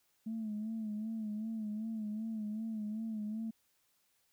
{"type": "tone with vibrato", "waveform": "sine", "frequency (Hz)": 217.3, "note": "A3", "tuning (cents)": -21, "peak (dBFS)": -35, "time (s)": [0.26, 3.51], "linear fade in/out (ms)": 10, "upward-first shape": "sine", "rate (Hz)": 2.6, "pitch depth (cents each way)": 63, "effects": ["tanh soft clip ceiling -32 dBFS", "white hiss -75 dBFS RMS until 4.32 s"]}